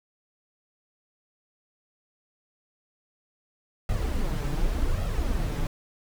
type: noise with flanger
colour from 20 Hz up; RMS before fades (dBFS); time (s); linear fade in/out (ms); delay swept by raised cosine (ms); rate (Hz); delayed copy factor
brown; -26; 3.89-5.67; 2; 1.5 to 7; 0.88; +0.65
effects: none